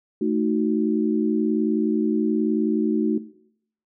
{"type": "chord", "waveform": "sine", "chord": "D# diminished", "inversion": "second", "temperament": "equal", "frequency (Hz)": [220, 311.1, 370], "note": ["A3", "D#4", "F#4"], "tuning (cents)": [0, 0, 0], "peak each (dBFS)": -24, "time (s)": [0.21, 3.18], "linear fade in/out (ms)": 5, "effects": ["noise-tail reverb RT60 0.7 s tail -17 dB re dry"]}